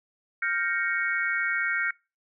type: chord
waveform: sine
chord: G half-diminished seventh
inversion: third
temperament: equal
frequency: 1396.9 / 1568 / 1864.7 / 2217 Hz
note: F6 / G6 / Bb6 / Db7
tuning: 0 / 0 / 0 / 0 cents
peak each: -30 dBFS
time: 0.42-1.91 s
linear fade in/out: 5 ms
effects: noise-tail reverb RT60 0.3 s tail -25 dB re dry